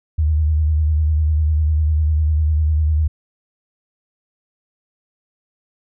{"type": "tone with vibrato", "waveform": "sine", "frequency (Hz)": 77, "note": "D#2", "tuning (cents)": -17, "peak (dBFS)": -13, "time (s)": [0.18, 3.08], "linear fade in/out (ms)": 10, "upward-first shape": "sine", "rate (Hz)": 10, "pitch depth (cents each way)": 58, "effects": []}